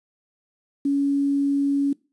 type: tone with quantisation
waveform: sine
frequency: 280.5 Hz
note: C#4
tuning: 21 cents sharp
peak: -18 dBFS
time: 0.85-1.93 s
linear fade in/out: 5 ms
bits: 8
effects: noise-tail reverb RT60 0.3 s tail -22 dB re dry + resampled to 24000 Hz